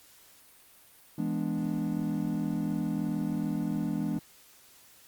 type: chord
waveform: triangle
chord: E dominant seventh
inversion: none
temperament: equal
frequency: 164.81 / 207.7 / 246.9 / 293.7 Hz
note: E3 / G#3 / B3 / D4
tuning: 0 / 0 / 0 / 0 cents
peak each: -32 / -31 / -33 / -32 dBFS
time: 1.18-4.19 s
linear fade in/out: 5 ms
effects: white hiss -57 dBFS RMS until 5.07 s + Opus 48 kbps